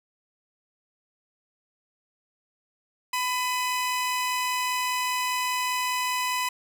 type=tone pair together; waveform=sawtooth; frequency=1001 / 2525 Hz; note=B5 / D#7; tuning=+23 / +25 cents; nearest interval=octave + major third; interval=1602 cents; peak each=-22 / -29 dBFS; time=3.13-6.49 s; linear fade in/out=5 ms; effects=none